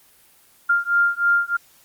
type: beating tone pair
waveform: sine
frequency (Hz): 1396.9 / 1400.1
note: F6 / F6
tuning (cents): 0 / +4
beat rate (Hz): 3.2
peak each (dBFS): -19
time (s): 0.69-1.57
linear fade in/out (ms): 10
effects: white hiss -54 dBFS RMS until 1.84 s + Opus 24 kbps